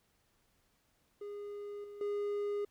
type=tone with level steps; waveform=triangle; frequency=410 Hz; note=G#4; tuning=22 cents flat; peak=-39 / -44 / -31 dBFS; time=1.21-2.65 s; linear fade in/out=5 ms; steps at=1.84 / 2.01 s; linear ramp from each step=2 ms; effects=pink hiss -74 dBFS RMS until 2.7 s